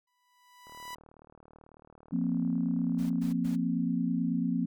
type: tone with exponential growth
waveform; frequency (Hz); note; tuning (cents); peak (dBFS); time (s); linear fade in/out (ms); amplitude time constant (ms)
sawtooth; 987.8; B5; 0; -34; 0.07-0.95; 5; 190
type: click train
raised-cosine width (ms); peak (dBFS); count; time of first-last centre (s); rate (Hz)
1; -40; 97; 0.67-3.183; 38.2
type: chord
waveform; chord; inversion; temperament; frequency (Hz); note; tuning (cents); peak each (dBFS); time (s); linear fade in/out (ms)
sine; F suspended fourth; none; just; 174.61 / 232.8 / 261.9; F3 / Bb3 / C4; 0 / -2 / +2; -31; 2.12-4.66; 10
type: noise bursts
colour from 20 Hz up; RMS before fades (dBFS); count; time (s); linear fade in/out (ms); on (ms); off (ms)
pink; -50; 3; 2.98-3.56; 10; 120; 110
effects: none